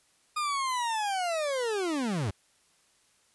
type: linear sweep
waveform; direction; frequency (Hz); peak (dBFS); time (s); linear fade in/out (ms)
40% pulse; down; 1231 to 86.3; -27; 0.36-2.31; 10
effects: white hiss -66 dBFS RMS until 3.34 s + resampled to 24000 Hz